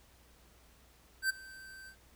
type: tone with ADSR envelope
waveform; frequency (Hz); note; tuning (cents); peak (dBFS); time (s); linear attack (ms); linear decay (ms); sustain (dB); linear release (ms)
square; 1554; G6; -16; -27; 1.22-1.96; 75; 15; -22; 81
effects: added 60 Hz sine -64 dBFS peak until 2.15 s + pink hiss -64 dBFS RMS until 2.15 s